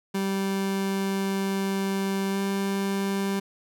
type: tone with pitch glide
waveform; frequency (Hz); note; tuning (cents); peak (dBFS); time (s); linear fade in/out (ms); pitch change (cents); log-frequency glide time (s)
30% pulse; 194.7 to 196.51; G3 to G3; -12 to +5; -22; 0.14-3.4; 10; +17; 2.3-2.38
effects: none